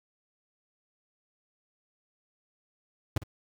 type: tone with echo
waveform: 45% pulse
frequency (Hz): 103.83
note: G#2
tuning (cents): 0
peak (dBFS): -23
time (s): 3.16-3.18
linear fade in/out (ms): 5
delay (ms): 56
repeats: 1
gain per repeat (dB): -15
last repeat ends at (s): 3.236
effects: 10-bit